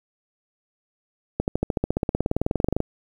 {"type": "accelerating click train", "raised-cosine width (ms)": 2, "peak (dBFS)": -8, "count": 26, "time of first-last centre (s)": [1.4, 2.804], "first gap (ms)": 79, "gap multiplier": 0.97, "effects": ["8-bit"]}